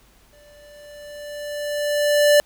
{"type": "tone with exponential growth", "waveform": "square", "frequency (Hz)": 587.3, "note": "D5", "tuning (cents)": 0, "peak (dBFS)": -11, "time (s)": [0.33, 2.4], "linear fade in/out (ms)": 0, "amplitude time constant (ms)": 450, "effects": ["added 50 Hz sine -56 dBFS peak until 2.45 s", "pink hiss -56 dBFS RMS until 2.45 s"]}